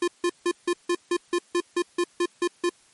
square tone bursts, 350 Hz, F4, 4 cents sharp, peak -21 dBFS, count 13, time 0.02-2.694 s, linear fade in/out 5 ms, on 58 ms, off 160 ms, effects white hiss -58 dBFS RMS until 2.93 s + MP3 48 kbps

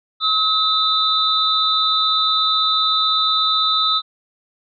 sine tone cluster, 1281 / 3634 / 3970 Hz, E6 / A#7 / B7, -50 / -45 / +8 cents, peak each -19 dBFS, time 0.2-4.02 s, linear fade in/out 50 ms, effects none

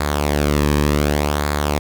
sawtooth tone with flanger, 73.42 Hz, D2, in tune, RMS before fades -18 dBFS, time 0-1.79 s, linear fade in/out 5 ms, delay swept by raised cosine 0.34 to 1.44 ms, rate 0.67 Hz, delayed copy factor -0.6, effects 7-bit

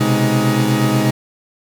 40% pulse tone cluster, 124.9 / 133.2 / 209.4 / 314.7 Hz, B2 / C3 / G#3 / D#4, +20 / +31 / +15 / +20 cents, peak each -18 dBFS, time 0-1.11 s, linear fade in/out 10 ms, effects none

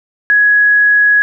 sine tone, 1673 Hz, G#6, 12 cents sharp, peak -6 dBFS, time 0.3-1.22 s, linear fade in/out 0 ms, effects none

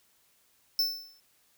square tone with exponential decay, 5300 Hz, E8, 9 cents sharp, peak -22 dBFS, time 0.79-1.2 s, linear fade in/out 1 ms, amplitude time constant 89 ms, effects white hiss -67 dBFS RMS until 1.57 s

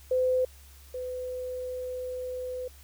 sine tone pair in turn, 510 / 504.4 Hz, C5 / B4, -44 / +36 cents, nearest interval unison, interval 20 cents, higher first, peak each -22 / -32 dBFS, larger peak first, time 0.11-0.45 / 0.94-2.68 s, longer second, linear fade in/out 5 ms, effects added 69 Hz sine -50 dBFS peak until 2.83 s + white hiss -56 dBFS RMS until 2.83 s

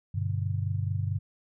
sine chord, G major, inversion none, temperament just, 98 / 122.5 / 147 Hz, G2 / B2 / D3, 0 / -14 / +2 cents, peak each -28 / -34 / -34 dBFS, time 0.14-1.19 s, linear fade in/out 10 ms, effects none

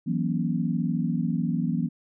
sine chord, F# dominant seventh, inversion third, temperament equal with one note detuned, 164.81 / 185 / 238.8 / 277.2 Hz, E3 / F#3 / A#3 / C#4, 0 / 0 / +42 / 0 cents, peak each -27 / -29 / -28 / -33 dBFS, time 0.06-1.89 s, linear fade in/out 20 ms, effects none

